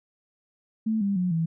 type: tone with pitch steps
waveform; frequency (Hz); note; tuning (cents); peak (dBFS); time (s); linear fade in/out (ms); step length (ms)
sine; 220 / 199.42 / 180.77 / 163.86; A3 / G3 / F#3 / E3; 0 / +30 / -40 / -10; -22; 0.86-1.46; 10; 150
effects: none